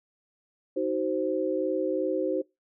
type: chord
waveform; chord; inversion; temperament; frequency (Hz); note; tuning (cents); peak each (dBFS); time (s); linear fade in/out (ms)
sine; C diminished; first; just; 314 / 376.7 / 523.3; Eb4 / Gb4 / C5; +16 / +31 / 0; -30 / -29 / -29; 0.76-2.42; 10
effects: noise-tail reverb RT60 0.2 s tail -22 dB re dry